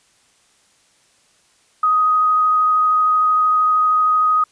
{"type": "tone with vibrato", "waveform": "sine", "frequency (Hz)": 1252, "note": "D#6", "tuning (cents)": 10, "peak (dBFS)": -12, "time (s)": [1.83, 4.44], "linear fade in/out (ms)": 5, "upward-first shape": "triangle", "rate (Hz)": 13, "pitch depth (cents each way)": 8, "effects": ["white hiss -57 dBFS RMS until 4.51 s", "resampled to 22050 Hz"]}